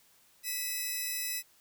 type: tone pair together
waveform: 5% pulse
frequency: 1977.8 / 2565 Hz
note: B6 / E7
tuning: +2 / -48 cents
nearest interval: perfect fourth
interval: 450 cents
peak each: -26 dBFS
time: 0.43-1.43 s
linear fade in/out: 50 ms
effects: white hiss -64 dBFS RMS until 1.6 s